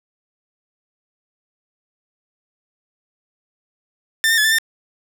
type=tone with pitch steps; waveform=sawtooth; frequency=1791 / 1820 / 1716 / 1769 / 1804 Hz; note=A6 / A#6 / A6 / A6 / A6; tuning=+30 / -42 / -44 / +9 / +43 cents; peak=-10 dBFS; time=4.24-4.585 s; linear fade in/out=0 ms; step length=69 ms; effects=none